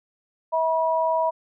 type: tone pair together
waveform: sine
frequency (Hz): 646.1 / 968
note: E5 / B5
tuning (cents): -35 / -35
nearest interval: perfect fifth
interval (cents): 700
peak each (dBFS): -22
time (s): 0.52-1.31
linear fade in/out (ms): 20
effects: none